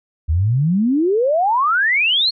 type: exponential sweep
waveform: sine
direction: up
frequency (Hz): 73.42 to 4400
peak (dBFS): -13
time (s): 0.28-2.31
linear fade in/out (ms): 20
effects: none